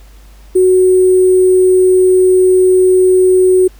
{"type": "tone with sample-and-hold", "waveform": "sine", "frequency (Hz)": 370, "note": "F#4", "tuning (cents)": 0, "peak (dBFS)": -5, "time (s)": [0.55, 3.68], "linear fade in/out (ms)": 10, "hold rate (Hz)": 8820, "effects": ["added 50 Hz sine -36 dBFS peak until 3.79 s", "pink hiss -47 dBFS RMS until 3.79 s"]}